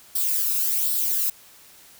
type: noise with flanger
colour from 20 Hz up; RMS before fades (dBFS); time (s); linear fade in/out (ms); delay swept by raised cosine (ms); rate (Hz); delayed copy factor
violet; -23; 0.15-1.3; 5; 0.22 to 0.79; 1.3; +0.55
effects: white hiss -50 dBFS RMS until 1.99 s